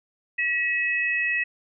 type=tone pair together; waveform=sine; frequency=1928 / 2573 Hz; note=B6 / E7; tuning=-42 / -43 cents; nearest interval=perfect fourth; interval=499 cents; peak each=-24 / -25 dBFS; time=0.38-1.44 s; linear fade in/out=10 ms; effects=none